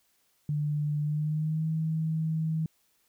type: tone with pitch glide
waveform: sine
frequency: 148.6 to 159.27 Hz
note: D3 to D#3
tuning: +21 to +41 cents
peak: -26 dBFS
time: 0.49-2.66 s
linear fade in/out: 2 ms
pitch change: +120 cents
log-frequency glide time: 1.02-1.67 s
effects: white hiss -70 dBFS RMS until 3.08 s